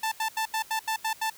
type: tone bursts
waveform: sawtooth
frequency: 884 Hz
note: A5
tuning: 8 cents sharp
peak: -22 dBFS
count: 8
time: 0.03-1.3 s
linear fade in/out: 5 ms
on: 87 ms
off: 82 ms
effects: white hiss -51 dBFS RMS until 1.37 s